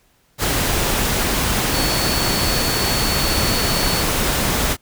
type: tone in noise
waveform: sine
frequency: 4435 Hz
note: C#8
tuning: in tune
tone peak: -24 dBFS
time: 1.71-4.05 s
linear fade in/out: 50 ms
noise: pink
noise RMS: -19 dBFS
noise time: 0.38-4.77 s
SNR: -8 dB
effects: pink hiss -59 dBFS RMS until 4.81 s